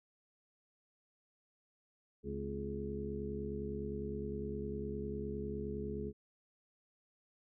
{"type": "harmonic tone with a mistuned harmonic", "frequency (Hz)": 69.8, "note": "C#2", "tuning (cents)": 13, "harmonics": [1, 2, 3, 4, 5, 6], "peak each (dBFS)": [-45, -46, -43, -51, -47, -42], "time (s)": [2.23, 6.13], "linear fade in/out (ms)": 50, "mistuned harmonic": 4, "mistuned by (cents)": -110, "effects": []}